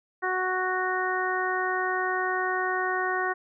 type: harmonic tone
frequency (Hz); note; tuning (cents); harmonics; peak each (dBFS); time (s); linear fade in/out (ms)
370; F#4; 0; 1 / 2 / 3 / 4 / 5; -31 / -31 / -31 / -31 / -31; 0.22-3.34; 20
effects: none